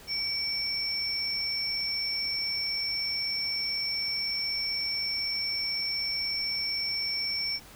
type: tone pair together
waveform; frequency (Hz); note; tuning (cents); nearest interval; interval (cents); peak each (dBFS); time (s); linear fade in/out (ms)
sine; 2278 / 5418; C#7 / E8; +47 / +47; octave + minor third; 1500; -34 / -28; 0.07-7.6; 50
effects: tanh soft clip ceiling -22 dBFS + pink hiss -50 dBFS RMS until 7.75 s